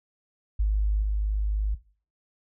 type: tone with level steps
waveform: sine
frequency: 51.7 Hz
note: G#1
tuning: 7 cents flat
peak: -20 / -22 dBFS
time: 0.59-1.75 s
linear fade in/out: 10 ms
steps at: 1.02 s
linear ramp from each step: 5 ms
effects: noise-tail reverb RT60 0.4 s tail -18 dB re dry